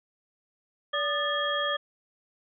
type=tone cluster; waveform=sine; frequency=577 / 1218 / 1757 / 3275 Hz; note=D5 / D#6 / A6 / G#7; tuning=-31 / -37 / -3 / -25 cents; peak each=-31 dBFS; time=0.93-1.77 s; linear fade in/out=10 ms; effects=none